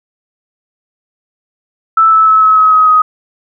sine tone with pitch steps, 1318.5 / 1307.9 / 1297.3 / 1286.9 / 1276.5 / 1266.3 / 1256.1 Hz, E6 / E6 / E6 / E6 / D#6 / D#6 / D#6, 0 / -14 / -28 / -42 / +44 / +30 / +16 cents, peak -4 dBFS, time 1.97-3.02 s, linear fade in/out 5 ms, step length 150 ms, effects none

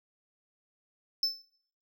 triangle tone with exponential decay, 5274 Hz, E8, in tune, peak -21 dBFS, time 1.23-1.44 s, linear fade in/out 2 ms, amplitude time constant 45 ms, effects noise-tail reverb RT60 0.6 s tail -19 dB re dry

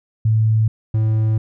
sine / triangle tone pair in turn, 110 / 109.61 Hz, A2 / A2, 0 / -6 cents, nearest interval unison, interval 6 cents, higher first, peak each -12 dBFS, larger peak neither, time 0.25-0.68 / 0.94-1.38 s, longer second, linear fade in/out 5 ms, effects none

